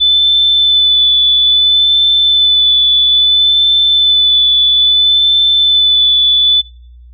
sine tone with vibrato, 3500 Hz, A7, 10 cents flat, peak -6 dBFS, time 0-6.62 s, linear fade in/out 20 ms, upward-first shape sine, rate 0.6 Hz, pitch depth 17 cents each way, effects noise-tail reverb RT60 0.6 s tail -25 dB re dry + added 60 Hz sine -34 dBFS peak until 7.13 s

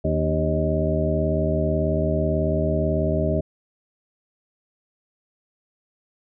harmonic tone with a mistuned harmonic, 78.2 Hz, D#2, 9 cents sharp, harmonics 1 / 2 / 3 / 4 / 5 / 7 / 8, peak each -25 / -25 / -29 / -30 / -28 / -31 / -25 dBFS, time 0.04-3.41 s, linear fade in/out 10 ms, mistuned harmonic 4, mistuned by -68 cents, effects none

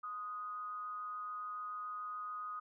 sine tone with amplitude modulation, 1244.5 Hz, D#6, in tune, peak -38 dBFS, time 0.03-2.6 s, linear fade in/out 10 ms, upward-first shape sine, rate 204 Hz, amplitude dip 45%, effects none

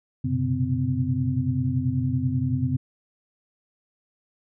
sine tone cluster, 93.6 / 118.3 / 126.2 / 136.6 / 255.9 Hz, F#2 / A#2 / B2 / C#3 / C4, +20 / +26 / +38 / -25 / -38 cents, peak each -30 / -34 / -26 / -27 / -27 dBFS, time 0.24-2.77 s, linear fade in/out 10 ms, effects none

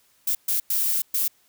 violet noise bursts at uneven times, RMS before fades -23 dBFS, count 4, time 0.27-0.35 / 0.48-0.6 / 0.7-1.02 / 1.14-1.28 s, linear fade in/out 5 ms, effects white hiss -62 dBFS RMS until 1.48 s

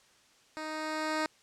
10% pulse tone with level ramp, 311.1 Hz, D#4, in tune, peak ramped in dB -29 to -20 dBFS, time 0.57-1.26 s, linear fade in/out 0 ms, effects white hiss -63 dBFS RMS until 1.42 s + low-pass 7000 Hz 12 dB/octave

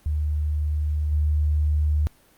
sine tone with level steps, 75.3 Hz, D2, 44 cents sharp, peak -21 / -18 dBFS, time 0.06-2.07 s, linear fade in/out 0 ms, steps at 1.11 s, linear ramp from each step 20 ms, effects pink hiss -57 dBFS RMS until 2.37 s + Opus 32 kbps

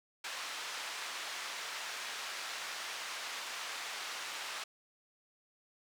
pink band-pass noise, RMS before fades -42 dBFS, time 0.24-4.64 s, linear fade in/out 5 ms, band 1100 to 6200 Hz, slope 12 dB/octave, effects none

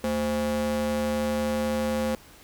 square ring-modulated tone, 150 Hz, D3, 37 cents sharp, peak -22 dBFS, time 0.04-2.15 s, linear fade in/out 0 ms, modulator 372 Hz, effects pink hiss -51 dBFS RMS until 2.43 s

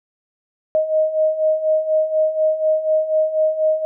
sine beating tone pair, 622.3 / 626.4 Hz, D#5 / D#5, 0 / +11 cents, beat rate 4.1 Hz, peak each -21 / -16 dBFS, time 0.75-3.85 s, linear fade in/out 0 ms, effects none

